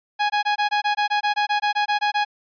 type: tone bursts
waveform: sawtooth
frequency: 830.6 Hz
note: G#5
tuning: in tune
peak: -14 dBFS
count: 16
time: 0.19-2.25 s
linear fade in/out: 20 ms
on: 110 ms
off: 20 ms
effects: resampled to 11025 Hz